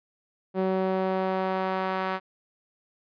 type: tone with band-pass filter sweep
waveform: sawtooth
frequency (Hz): 188.5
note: F#3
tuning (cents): +32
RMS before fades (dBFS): -27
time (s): 0.54-2.2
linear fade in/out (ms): 50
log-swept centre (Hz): 440 to 1200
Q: 1.1
effects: resampled to 11025 Hz